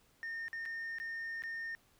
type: tone with dropouts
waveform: sine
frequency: 1825 Hz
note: A#6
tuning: 37 cents flat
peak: -36 dBFS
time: 0.23-1.75 s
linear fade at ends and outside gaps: 0 ms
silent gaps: 0.482-0.53 / 0.654-0.659 / 0.985-1 / 1.422-1.437 s
effects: tanh soft clip ceiling -37 dBFS + pink hiss -69 dBFS RMS until 1.99 s